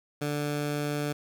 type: tone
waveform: 15% pulse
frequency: 146.83 Hz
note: D3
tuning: in tune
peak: -22 dBFS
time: 0.21-1.13 s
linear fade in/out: 10 ms
effects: none